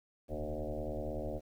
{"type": "tone with frequency modulation", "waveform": "sine", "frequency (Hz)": 300.3, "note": "D4", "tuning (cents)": 39, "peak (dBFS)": -35, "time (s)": [0.28, 1.41], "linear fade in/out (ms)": 50, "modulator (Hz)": 76.4, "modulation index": 4.6, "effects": ["11-bit"]}